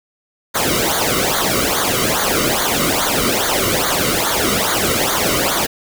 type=noise with flanger; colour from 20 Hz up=pink; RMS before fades=-17 dBFS; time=0.54-5.67 s; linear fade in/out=20 ms; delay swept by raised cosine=0.37 to 1.21 ms; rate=2.4 Hz; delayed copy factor=-0.85; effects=none